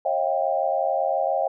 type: tone cluster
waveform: sine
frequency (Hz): 543 / 634 / 701 / 787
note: C#5 / D#5 / F5 / G5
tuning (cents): -36 / +32 / +6 / +7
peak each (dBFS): -26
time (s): 0.05-1.48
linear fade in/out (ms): 5
effects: none